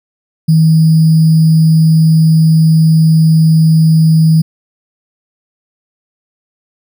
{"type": "tone with sample-and-hold", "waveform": "sine", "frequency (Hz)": 159.8, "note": "D#3", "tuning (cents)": 47, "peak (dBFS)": -4, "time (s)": [0.48, 4.42], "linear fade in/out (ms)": 10, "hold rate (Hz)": 4900, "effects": []}